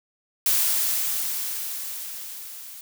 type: noise with level ramp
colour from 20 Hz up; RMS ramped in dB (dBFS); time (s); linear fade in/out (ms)
blue; -20 to -41; 0.46-2.81; 2
effects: none